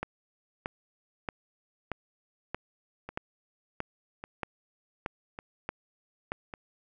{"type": "two click trains", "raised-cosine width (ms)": 0.5, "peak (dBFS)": [-24, -17], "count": [4, 11], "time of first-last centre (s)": [[3.09, 6.538], [0.03, 6.319]], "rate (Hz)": [0.87, 1.59], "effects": []}